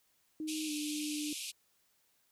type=tone with pitch glide; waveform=sine; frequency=311.1 to 299.6 Hz; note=D#4 to D4; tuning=0 to +35 cents; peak=-36 dBFS; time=0.4-1.33 s; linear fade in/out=2 ms; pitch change=-65 cents; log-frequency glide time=0.66-0.71 s
type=band-pass noise; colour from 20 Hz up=pink; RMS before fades=-42 dBFS; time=0.47-1.52 s; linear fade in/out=20 ms; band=2400 to 12000 Hz; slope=96 dB/octave
effects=white hiss -73 dBFS RMS until 2.31 s